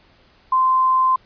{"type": "tone", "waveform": "sine", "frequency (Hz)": 1038, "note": "C6", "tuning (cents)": -14, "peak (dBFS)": -13, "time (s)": [0.52, 1.16], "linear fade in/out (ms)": 5, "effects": ["pink hiss -54 dBFS RMS until 1.25 s", "resampled to 11025 Hz"]}